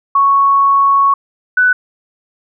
sine tone pair in turn, 1108.7 / 1492.8 Hz, C#6 / F#6, 0 / +15 cents, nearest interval perfect fourth, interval 515 cents, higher second, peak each -7 dBFS, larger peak neither, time 0.15-1.14 / 1.57-1.73 s, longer first, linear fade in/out 5 ms, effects none

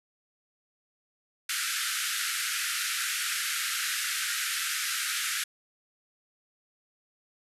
pink band-pass noise, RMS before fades -31 dBFS, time 1.49-5.44 s, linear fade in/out 5 ms, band 1300 to 13000 Hz, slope 96 dB/octave, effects none

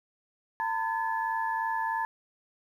sine tone cluster, 902 / 1005 / 1719 Hz, A5 / B5 / A6, +43 / +30 / -41 cents, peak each -29 / -35 / -34 dBFS, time 0.6-2.05 s, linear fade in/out 0 ms, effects 10-bit

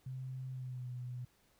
sine tone with pitch glide, 130 to 124.2 Hz, C3 to B2, -11 to +10 cents, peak -40 dBFS, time 0.06-1.25 s, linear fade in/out 5 ms, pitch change -79 cents, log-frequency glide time 0.51-0.9 s, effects pink hiss -71 dBFS RMS until 1.59 s

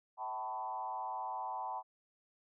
sine tone with frequency modulation, 880 Hz, A5, in tune, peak -37 dBFS, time 0.17-1.83 s, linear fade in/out 50 ms, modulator 115 Hz, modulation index 1.4, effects none

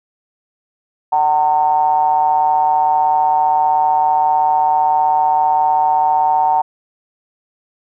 triangle ring-modulated tone, 77.78 Hz, D#2, in tune, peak -6 dBFS, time 1.12-6.62 s, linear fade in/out 10 ms, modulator 833 Hz, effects none

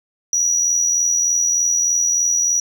sine tone with amplitude modulation, 5820 Hz, F#8, 29 cents flat, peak -10 dBFS, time 0.33-2.6 s, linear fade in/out 2 ms, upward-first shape sine, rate 83.3 Hz, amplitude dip 55%, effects tanh soft clip ceiling -12 dBFS

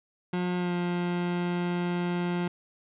30% pulse tone with pitch glide, 179 to 175.92 Hz, F3 to F3, +43 to +13 cents, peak -24 dBFS, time 0.33-2.48 s, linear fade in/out 5 ms, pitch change -30 cents, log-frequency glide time 0.57-0.73 s, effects resampled to 8000 Hz + 11-bit

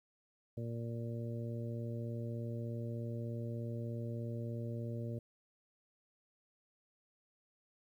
harmonic tone, 116.7 Hz, A#2, 2 cents sharp, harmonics 1 / 2 / 3 / 4 / 5, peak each -39 / -45 / -49 / -49 / -50 dBFS, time 0.57-5.19 s, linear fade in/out 5 ms, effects 12-bit

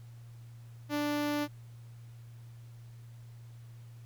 sawtooth tone with notch filter, 293.7 Hz, D4, in tune, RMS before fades -32 dBFS, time 0.89-1.48 s, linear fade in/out 50 ms, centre 8300 Hz, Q 1.5, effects added 117 Hz sine -47 dBFS peak until 4.05 s + pink hiss -65 dBFS RMS until 4.05 s

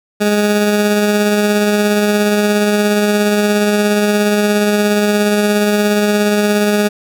20% pulse tone with tremolo, 207.7 Hz, G#3, in tune, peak -5 dBFS, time 0.2-6.89 s, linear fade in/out 20 ms, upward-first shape sine, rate 17 Hz, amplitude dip 25%, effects none

